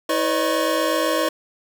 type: tone cluster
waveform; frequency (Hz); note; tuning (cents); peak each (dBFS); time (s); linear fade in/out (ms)
square; 322.9 / 503 / 572 / 620 / 1093; E4 / B4 / D5 / D#5 / C#6; -36 / +32 / -46 / -6 / -25; -26; 0.09-1.29; 5
effects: none